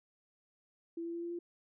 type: tone with pitch steps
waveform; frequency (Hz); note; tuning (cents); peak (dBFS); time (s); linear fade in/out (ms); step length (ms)
sine; 335.1 / 337.6 / 340.2 / 342.7 / 345.3; E4 / E4 / F4 / F4 / F4; +29 / +41 / -45 / -33 / -20; -37; 0.97-1.39; 5; 84
effects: none